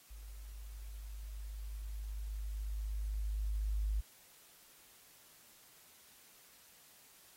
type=tone with level ramp; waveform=sine; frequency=51.91 Hz; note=G#1; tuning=in tune; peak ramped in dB=-47 to -31 dBFS; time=0.1-4.01 s; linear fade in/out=10 ms; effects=white hiss -62 dBFS RMS until 7.36 s + AAC 48 kbps